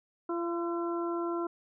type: harmonic tone with a mistuned harmonic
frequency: 341.6 Hz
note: F4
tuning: 38 cents flat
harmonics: 1 / 2 / 3 / 4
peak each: -31 / -40 / -39 / -40 dBFS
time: 0.29-1.47 s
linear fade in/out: 5 ms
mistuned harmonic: 4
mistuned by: -21 cents
effects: none